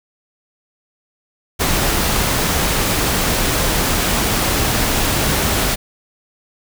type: noise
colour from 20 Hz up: pink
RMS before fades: -17 dBFS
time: 1.59-5.76 s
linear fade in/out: 20 ms
effects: none